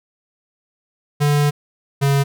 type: tone pair in turn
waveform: square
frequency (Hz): 146 / 139.4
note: D3 / C#3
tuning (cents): -10 / +10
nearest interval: minor second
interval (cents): 80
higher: first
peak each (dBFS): -14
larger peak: neither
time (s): 1.2-1.51 / 2.01-2.24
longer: first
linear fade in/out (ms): 20
effects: none